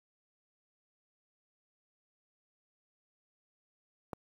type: click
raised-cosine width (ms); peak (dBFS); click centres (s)
1; -23; 4.132
effects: high-pass 80 Hz 12 dB/octave + 9-bit